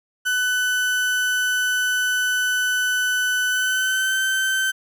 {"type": "tone with pitch glide", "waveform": "35% pulse", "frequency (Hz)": [1500, 1542.2], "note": ["F#6", "G6"], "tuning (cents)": [23, -29], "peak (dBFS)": -17, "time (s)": [0.25, 4.72], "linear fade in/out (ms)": 20, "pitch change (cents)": 48, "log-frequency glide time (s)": [3.5, 4.18], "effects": []}